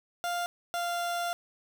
30% pulse tone pair in turn, 699 / 694.6 Hz, F5 / F5, +1 / -10 cents, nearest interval unison, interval 11 cents, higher first, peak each -27 dBFS, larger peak neither, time 0.24-0.46 / 0.74-1.33 s, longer second, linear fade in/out 0 ms, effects none

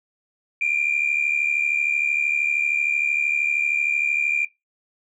sine tone pair together, 2360 / 2433 Hz, D7 / D#7, +8 / -39 cents, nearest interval minor second, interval 53 cents, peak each -21 dBFS, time 0.61-4.45 s, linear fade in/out 5 ms, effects noise-tail reverb RT60 0.2 s tail -20 dB re dry + tanh soft clip ceiling -13 dBFS

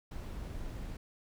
brown noise, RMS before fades -41 dBFS, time 0.11-0.97 s, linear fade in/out 5 ms, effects none

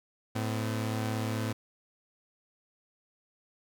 sawtooth tone pair together, 109.4 / 254.8 Hz, A2 / C4, -9 / -46 cents, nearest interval octave + minor third, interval 1463 cents, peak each -27 / -32 dBFS, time 0.35-1.53 s, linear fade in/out 10 ms, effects none

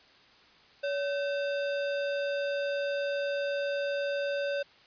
sine tone with sample-and-hold, 566 Hz, C#5, 36 cents sharp, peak -28 dBFS, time 0.83-4.63 s, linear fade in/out 10 ms, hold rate 2100 Hz, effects white hiss -58 dBFS RMS until 4.86 s + resampled to 11025 Hz

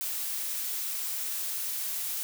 blue noise, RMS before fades -33 dBFS, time 0.01-2.23 s, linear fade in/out 0 ms, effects none

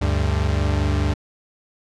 40% pulse tone pair together, 73.29 / 98 Hz, D2 / G2, -3 / 0 cents, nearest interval perfect fourth, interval 503 cents, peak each -19 / -21 dBFS, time 0.01-1.14 s, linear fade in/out 10 ms, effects low-pass 6000 Hz 12 dB/octave

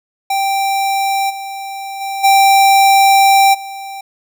square tone with level steps, 784 Hz, G5, in tune, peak -14 / -24 / -20 / -7 / -26 dBFS, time 0.3-4.01 s, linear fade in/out 5 ms, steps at 1.29 / 2 / 2.23 / 3.53 s, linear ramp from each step 20 ms, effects none

